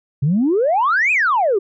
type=exponential two-way sweep; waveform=sine; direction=up then down; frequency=130 to 2600 to 367.8 Hz; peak=-12 dBFS; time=0.22-1.59 s; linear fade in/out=10 ms; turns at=1.12 s; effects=tanh soft clip ceiling -9 dBFS